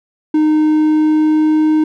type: tone with pitch glide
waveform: triangle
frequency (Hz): 307.8 to 309.8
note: D#4 to D#4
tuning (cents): -19 to -7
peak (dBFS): -7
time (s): 0.34-1.84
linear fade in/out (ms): 5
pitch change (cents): +12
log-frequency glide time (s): 0.66-1.7
effects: none